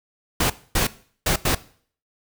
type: noise bursts at uneven times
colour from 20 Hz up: pink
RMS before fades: -20 dBFS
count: 4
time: 0.4-0.5 / 0.75-0.87 / 1.26-1.36 / 1.45-1.55 s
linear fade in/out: 5 ms
effects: noise-tail reverb RT60 0.5 s tail -18 dB re dry